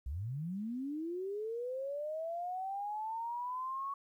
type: linear sweep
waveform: sine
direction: up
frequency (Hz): 58.27 to 1117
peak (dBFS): -36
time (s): 0.06-3.94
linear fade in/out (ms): 5
effects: 12-bit